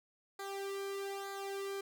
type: tone with flanger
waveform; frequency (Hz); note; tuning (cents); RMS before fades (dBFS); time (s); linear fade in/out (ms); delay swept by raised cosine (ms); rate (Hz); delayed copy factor
sawtooth; 394.3; G4; +10; -41; 0.39-1.81; 5; 0.35 to 1.45; 1.1; -0.8
effects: none